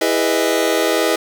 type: chord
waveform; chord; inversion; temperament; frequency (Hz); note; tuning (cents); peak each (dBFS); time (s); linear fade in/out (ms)
sawtooth; E major seventh; none; just; 329.6 / 412 / 494.4 / 618.1; E4 / G#4 / B4 / D#5; 0 / -14 / +2 / -12; -16; 0.01-1.16; 5
effects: none